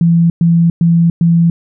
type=tone bursts; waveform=sine; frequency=168.4 Hz; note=E3; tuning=37 cents sharp; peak=-6 dBFS; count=4; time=0.01-1.5 s; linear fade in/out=2 ms; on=290 ms; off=110 ms; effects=none